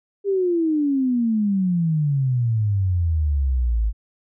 sine exponential sweep, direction down, 406.2 to 51.7 Hz, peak -17 dBFS, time 0.24-3.93 s, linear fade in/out 50 ms, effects none

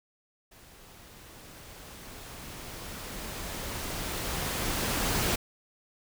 pink noise with level ramp, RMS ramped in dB -54 to -27 dBFS, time 0.51-5.36 s, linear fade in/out 10 ms, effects none

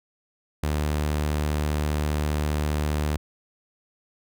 sawtooth tone, 75 Hz, D2, 37 cents sharp, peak -19 dBFS, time 0.63-3.17 s, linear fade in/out 5 ms, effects none

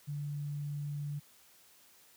sine tone, 145.4 Hz, D3, 17 cents flat, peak -35 dBFS, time 0.07-1.2 s, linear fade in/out 20 ms, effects white hiss -62 dBFS RMS until 2.16 s + high-pass 60 Hz 12 dB/octave

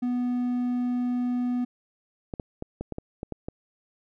triangle tone, 246.3 Hz, B3, 5 cents flat, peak -22 dBFS, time 0.02-1.65 s, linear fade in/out 10 ms
clicks, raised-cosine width 2 ms, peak -19 dBFS, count 9, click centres 2.338 / 2.398 / 2.624 / 2.81 / 2.923 / 2.984 / 3.231 / 3.323 / 3.485 s
effects none

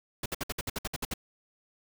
pink noise bursts, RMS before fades -33 dBFS, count 11, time 0.23-1.139 s, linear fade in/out 5 ms, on 29 ms, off 59 ms, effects none

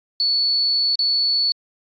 sine tone with dropouts, 4435 Hz, C#8, in tune, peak -16 dBFS, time 0.2-1.52 s, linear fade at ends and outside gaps 1 ms, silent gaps 0.955-0.991 s, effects AAC 48 kbps

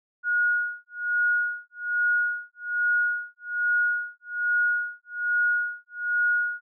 sine tone with tremolo, 1444 Hz, F#6, 43 cents flat, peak -19 dBFS, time 0.23-6.61 s, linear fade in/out 50 ms, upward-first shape sine, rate 1.2 Hz, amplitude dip 100%, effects none

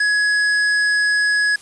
triangle tone with hard clipping, 1679 Hz, G#6, 18 cents sharp, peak -16 dBFS, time 0-1.56 s, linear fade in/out 5 ms, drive 13 dB, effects white hiss -44 dBFS RMS until 1.61 s + resampled to 24000 Hz

